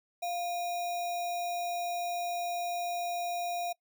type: tone with sample-and-hold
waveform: sine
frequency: 698.5 Hz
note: F5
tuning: in tune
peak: -31 dBFS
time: 0.22-3.73 s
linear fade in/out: 10 ms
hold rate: 3150 Hz
effects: noise-tail reverb RT60 0.1 s tail -23 dB re dry